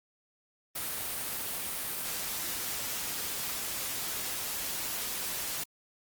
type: noise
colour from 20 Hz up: white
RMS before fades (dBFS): -35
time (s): 0.75-5.64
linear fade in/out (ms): 10
effects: Opus 32 kbps